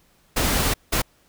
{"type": "noise bursts at uneven times", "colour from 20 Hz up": "pink", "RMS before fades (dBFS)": -21, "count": 2, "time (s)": [[0.36, 0.74], [0.92, 1.02]], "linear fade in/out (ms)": 10, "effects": ["pink hiss -60 dBFS RMS until 1.28 s"]}